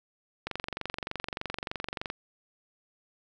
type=click train; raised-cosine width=0.3 ms; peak=-17 dBFS; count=39; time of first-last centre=0.47-2.101 s; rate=23.3 Hz; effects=none